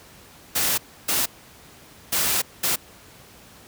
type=noise bursts at uneven times; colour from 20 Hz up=white; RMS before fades=-22 dBFS; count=4; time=0.55-0.78 / 1.08-1.26 / 2.12-2.42 / 2.63-2.76 s; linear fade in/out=10 ms; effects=pink hiss -48 dBFS RMS until 3.67 s + high-pass 60 Hz 12 dB/octave